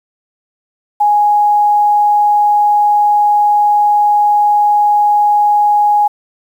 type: tone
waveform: sine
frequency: 830.6 Hz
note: G#5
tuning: in tune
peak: -7 dBFS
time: 1-6.08 s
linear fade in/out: 10 ms
effects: 7-bit